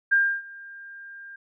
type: tone with ADSR envelope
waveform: sine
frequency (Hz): 1600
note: G6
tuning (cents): +35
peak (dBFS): -15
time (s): 0.11-1.36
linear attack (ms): 18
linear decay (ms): 290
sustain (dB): -24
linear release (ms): 5
effects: none